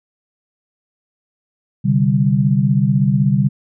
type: chord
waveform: sine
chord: C suspended second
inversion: none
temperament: equal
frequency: 130.81 / 146.83 / 196 Hz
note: C3 / D3 / G3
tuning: 0 / 0 / 0 cents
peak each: -16 dBFS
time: 1.84-3.49 s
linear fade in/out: 20 ms
effects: none